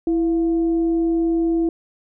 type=tone with frequency modulation; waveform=sine; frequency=331.2 Hz; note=E4; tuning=8 cents sharp; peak=-16 dBFS; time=0.07-1.69 s; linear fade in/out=2 ms; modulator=369 Hz; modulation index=0.22; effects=none